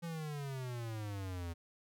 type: exponential sweep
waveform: square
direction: down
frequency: 171.3 to 83 Hz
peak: -40 dBFS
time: 0.02-1.54 s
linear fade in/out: 20 ms
effects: none